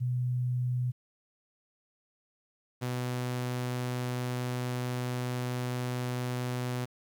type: tone pair in turn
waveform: sine / sawtooth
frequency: 124.5 / 124.5 Hz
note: B2 / B2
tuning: +14 / +14 cents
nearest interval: unison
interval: 0 cents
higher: neither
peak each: -27 dBFS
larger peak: neither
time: 0-0.92 / 2.81-6.86 s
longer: second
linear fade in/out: 20 ms
effects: 11-bit